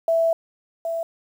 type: tone pair in turn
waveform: sine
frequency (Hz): 660 / 663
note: E5 / E5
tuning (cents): +2 / +10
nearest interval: unison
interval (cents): 8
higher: second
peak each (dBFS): -16 / -23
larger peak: first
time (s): 0.08-0.33 / 0.85-1.03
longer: first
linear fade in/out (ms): 2
effects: 8-bit